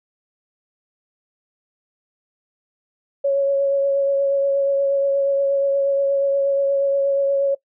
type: tone with vibrato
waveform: sine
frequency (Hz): 554.4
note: C#5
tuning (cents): 0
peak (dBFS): -15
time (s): 3.24-7.55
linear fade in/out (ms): 10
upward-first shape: triangle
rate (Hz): 8.4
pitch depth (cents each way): 17
effects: noise-tail reverb RT60 0.1 s tail -20 dB re dry